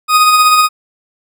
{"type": "tone with tremolo", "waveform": "40% pulse", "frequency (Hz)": 1246, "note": "D#6", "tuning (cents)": 2, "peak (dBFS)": -4, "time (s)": [0.08, 0.69], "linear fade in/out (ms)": 50, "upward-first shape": "sine", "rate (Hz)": 16, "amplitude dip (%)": 35, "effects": []}